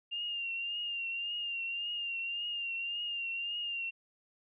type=tone with vibrato; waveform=sine; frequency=2793 Hz; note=F7; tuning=1 cent flat; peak=-34 dBFS; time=0.11-3.91 s; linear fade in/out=20 ms; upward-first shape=triangle; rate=1.8 Hz; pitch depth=52 cents each way; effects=none